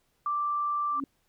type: tone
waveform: sine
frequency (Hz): 1174.7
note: D6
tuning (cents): 0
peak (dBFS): -26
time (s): 0.26-1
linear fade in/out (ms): 2
type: tone with exponential growth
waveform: sine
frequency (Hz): 274.5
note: C#4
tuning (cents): -17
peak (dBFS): -27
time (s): 0.9-1.04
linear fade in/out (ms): 2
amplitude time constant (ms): 29
effects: pink hiss -72 dBFS RMS until 1.28 s